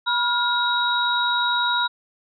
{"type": "tone cluster", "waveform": "sine", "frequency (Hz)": [975, 1415, 3818], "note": ["B5", "F6", "A#7"], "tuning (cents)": [-23, 22, 41], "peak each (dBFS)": -23, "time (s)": [0.06, 1.88], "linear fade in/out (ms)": 20, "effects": []}